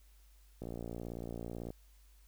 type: click train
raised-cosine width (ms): 2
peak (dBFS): -29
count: 64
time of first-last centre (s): 0.62-1.704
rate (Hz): 58.1
effects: added 50 Hz sine -59 dBFS peak until 2.27 s + white hiss -70 dBFS RMS until 2.27 s